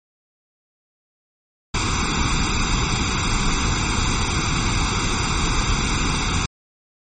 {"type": "noise with comb filter", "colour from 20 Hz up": "pink", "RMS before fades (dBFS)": -20, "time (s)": [1.74, 6.46], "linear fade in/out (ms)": 5, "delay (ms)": 0.83, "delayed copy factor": 0.9, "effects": ["MP3 32 kbps"]}